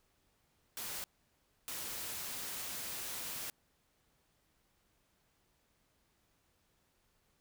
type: noise bursts at uneven times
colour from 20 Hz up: white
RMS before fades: -42 dBFS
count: 2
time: 0.77-1.04 / 1.68-3.5 s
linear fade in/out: 0 ms
effects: pink hiss -75 dBFS RMS until 7.4 s